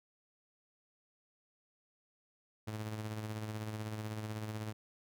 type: tone with tremolo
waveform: sawtooth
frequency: 107.9 Hz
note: A2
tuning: 33 cents flat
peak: -33 dBFS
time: 2.67-4.73 s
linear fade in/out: 10 ms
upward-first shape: sine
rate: 16 Hz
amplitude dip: 45%
effects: none